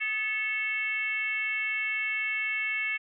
sine tone with frequency modulation, 2200 Hz, C#7, 14 cents flat, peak -27 dBFS, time 0-2.98 s, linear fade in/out 20 ms, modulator 472 Hz, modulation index 0.93, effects none

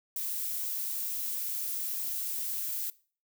violet noise, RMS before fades -34 dBFS, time 0.16-2.9 s, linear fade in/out 2 ms, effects noise-tail reverb RT60 0.4 s tail -20 dB re dry

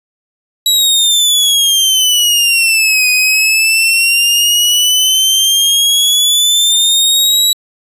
sawtooth exponential two-way sweep, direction down then up, 3900 to 2489 to 3900 Hz, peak -5 dBFS, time 0.66-7.53 s, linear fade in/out 2 ms, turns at 3.09 s, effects resampled to 32000 Hz

